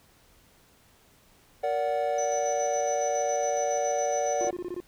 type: chord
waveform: triangle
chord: Bb augmented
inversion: none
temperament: equal with one note detuned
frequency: 466.2 / 579.2 / 740 Hz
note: Bb4 / D5 / F#5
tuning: 0 / -24 / 0 cents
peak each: -30 / -26 / -27 dBFS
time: 1.63-4.51 s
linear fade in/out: 10 ms
type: tone with tremolo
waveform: sine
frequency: 6000 Hz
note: F#8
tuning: 23 cents sharp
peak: -33 dBFS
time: 2.18-4.49 s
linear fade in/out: 5 ms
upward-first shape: square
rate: 7.2 Hz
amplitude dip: 45%
type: tone bursts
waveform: triangle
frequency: 355.9 Hz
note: F4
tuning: 33 cents sharp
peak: -29 dBFS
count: 7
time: 4.41-4.802 s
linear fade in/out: 0 ms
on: 38 ms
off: 21 ms
effects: pink hiss -60 dBFS RMS until 4.87 s